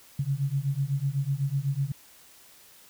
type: beating tone pair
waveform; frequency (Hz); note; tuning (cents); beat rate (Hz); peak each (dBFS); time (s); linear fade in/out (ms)
sine; 134.7 / 142.7; C#3 / D3; -49 / -49; 8; -28; 0.19-1.92; 5
effects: white hiss -54 dBFS RMS until 2.89 s